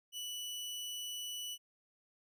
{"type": "tone", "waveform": "sawtooth", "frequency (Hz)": 2960, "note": "F#7", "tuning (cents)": 0, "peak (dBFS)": -37, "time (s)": [0.12, 1.58], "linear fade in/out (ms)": 50, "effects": []}